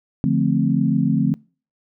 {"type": "chord", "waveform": "sine", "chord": "D minor seventh", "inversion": "none", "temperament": "equal", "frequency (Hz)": [146.83, 174.61, 220, 261.6], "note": ["D3", "F3", "A3", "C4"], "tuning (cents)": [0, 0, 0, 0], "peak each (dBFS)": -21, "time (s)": [0.24, 1.34], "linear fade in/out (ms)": 0, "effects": ["noise-tail reverb RT60 0.4 s tail -26 dB re dry"]}